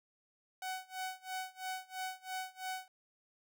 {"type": "tone with tremolo", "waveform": "sawtooth", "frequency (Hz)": 749, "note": "F#5", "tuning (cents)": 21, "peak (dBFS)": -33, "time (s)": [0.62, 2.88], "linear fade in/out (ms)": 2, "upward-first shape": "sine", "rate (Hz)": 3, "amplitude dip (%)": 95, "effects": []}